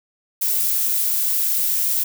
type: noise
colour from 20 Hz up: violet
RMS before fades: -20 dBFS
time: 0.41-2.04 s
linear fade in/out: 10 ms
effects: none